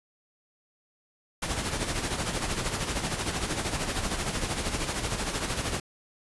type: noise with tremolo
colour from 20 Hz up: pink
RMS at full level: -28 dBFS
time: 1.42-5.8 s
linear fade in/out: 5 ms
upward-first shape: sine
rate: 13 Hz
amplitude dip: 55%
effects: resampled to 24000 Hz